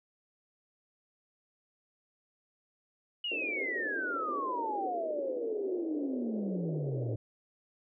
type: exponential sweep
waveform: sine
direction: down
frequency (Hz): 2934 to 110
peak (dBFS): -32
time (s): 3.24-7.16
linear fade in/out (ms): 5
type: band-pass noise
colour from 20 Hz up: pink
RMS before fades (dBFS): -40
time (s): 3.31-7.16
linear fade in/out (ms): 10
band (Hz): 290 to 570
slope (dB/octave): 48
effects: none